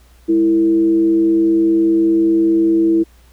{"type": "tone with frequency modulation", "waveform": "sine", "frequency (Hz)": 330, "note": "E4", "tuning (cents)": 2, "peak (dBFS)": -10, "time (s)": [0.28, 3.04], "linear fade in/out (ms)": 20, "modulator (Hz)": 125, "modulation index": 0.32, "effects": ["added 60 Hz sine -45 dBFS peak until 3.32 s", "pink hiss -53 dBFS RMS until 3.32 s"]}